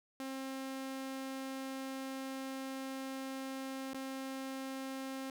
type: tone with dropouts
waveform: sawtooth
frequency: 266.5 Hz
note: C4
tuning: 32 cents sharp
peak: -36 dBFS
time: 0.2-5.3 s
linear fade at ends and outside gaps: 1 ms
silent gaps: 3.934-3.944 s
effects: none